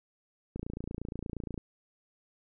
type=click train; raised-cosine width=3 ms; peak=-24 dBFS; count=30; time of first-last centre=0.56-1.578 s; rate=28.5 Hz; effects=none